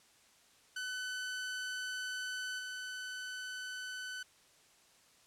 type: tone with level steps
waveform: sawtooth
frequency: 1506 Hz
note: F#6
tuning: 30 cents sharp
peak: -34 / -37 dBFS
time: 0.76-4.23 s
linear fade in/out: 5 ms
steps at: 2.58 s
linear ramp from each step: 20 ms
effects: white hiss -65 dBFS RMS until 5.26 s + low-pass 9000 Hz 12 dB/octave